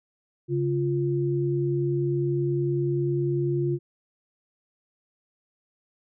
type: tone pair together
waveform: sine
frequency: 138.78 / 349.1 Hz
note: C#3 / F4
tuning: +2 / -1 cents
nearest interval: octave + major third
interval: 1597 cents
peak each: -25 dBFS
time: 0.48-3.79 s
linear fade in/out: 50 ms
effects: none